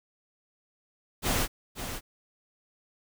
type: noise with echo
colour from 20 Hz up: pink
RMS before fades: -27 dBFS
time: 1.22-1.48 s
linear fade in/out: 50 ms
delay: 530 ms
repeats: 1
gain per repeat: -9 dB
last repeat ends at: 2.01 s
effects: none